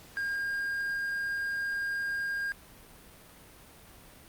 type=tone; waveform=triangle; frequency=1613 Hz; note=G6; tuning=49 cents sharp; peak=-28 dBFS; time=0.17-2.52 s; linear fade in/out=0 ms; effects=pink hiss -53 dBFS RMS until 4.28 s + Opus 48 kbps